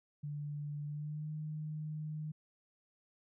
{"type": "tone with pitch glide", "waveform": "sine", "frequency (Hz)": [146.83, 153.51], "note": ["D3", "D#3"], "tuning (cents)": [0, -23], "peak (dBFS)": -38, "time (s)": [0.23, 2.32], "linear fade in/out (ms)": 10, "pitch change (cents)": 77, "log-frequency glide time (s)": [0.85, 1.31], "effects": []}